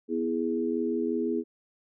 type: chord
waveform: sine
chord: E major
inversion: second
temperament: equal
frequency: 246.9 / 329.6 / 415.3 Hz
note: B3 / E4 / G#4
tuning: 0 / 0 / 0 cents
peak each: -30 dBFS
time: 0.08-1.44 s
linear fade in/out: 50 ms
effects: none